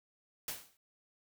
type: noise with exponential decay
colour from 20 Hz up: white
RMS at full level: -36 dBFS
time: 0.48-0.77 s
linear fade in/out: 2 ms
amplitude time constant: 61 ms
effects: none